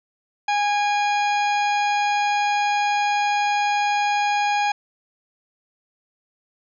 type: harmonic tone with a mistuned harmonic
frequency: 824 Hz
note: G#5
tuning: 14 cents flat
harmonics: 1 / 2 / 3 / 4 / 5 / 6 / 8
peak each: -19 / -29 / -27 / -35 / -37 / -38 / -39 dBFS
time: 0.48-4.72 s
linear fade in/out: 5 ms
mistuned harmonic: 3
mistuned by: -25 cents
effects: none